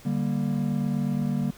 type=chord; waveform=triangle; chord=G minor; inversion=second; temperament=just; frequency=147 / 196 / 235.2 Hz; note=D3 / G3 / Bb3; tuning=+2 / 0 / +16 cents; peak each=-26 dBFS; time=0.05-1.51 s; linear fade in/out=10 ms; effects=pink hiss -50 dBFS RMS until 1.57 s